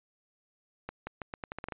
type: accelerating click train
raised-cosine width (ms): 0.5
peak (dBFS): -22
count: 10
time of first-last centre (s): 0.89-1.722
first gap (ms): 180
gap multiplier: 0.82
effects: resampled to 8000 Hz